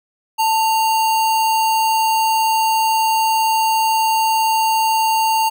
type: tone with sample-and-hold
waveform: sine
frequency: 889 Hz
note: A5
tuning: 18 cents sharp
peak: -13 dBFS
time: 0.38-5.5 s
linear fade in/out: 20 ms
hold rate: 3675 Hz
effects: none